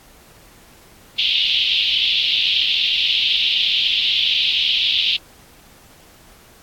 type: band-pass noise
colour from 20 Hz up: white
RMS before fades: -18 dBFS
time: 1.18-5.17 s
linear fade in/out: 10 ms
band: 2800 to 3700 Hz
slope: 48 dB/octave
effects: pink hiss -48 dBFS RMS until 6.62 s + AAC 64 kbps